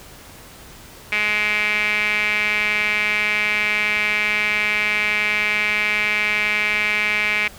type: tone with band-pass filter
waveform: sawtooth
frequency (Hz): 210.4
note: G#3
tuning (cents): +23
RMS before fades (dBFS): -20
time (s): 1.12-7.48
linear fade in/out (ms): 5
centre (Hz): 2300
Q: 7.3
effects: pink hiss -42 dBFS RMS until 7.58 s